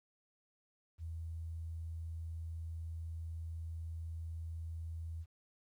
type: tone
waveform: sine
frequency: 82 Hz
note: E2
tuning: 9 cents flat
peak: -40 dBFS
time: 0.98-5.26 s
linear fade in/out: 50 ms
effects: 12-bit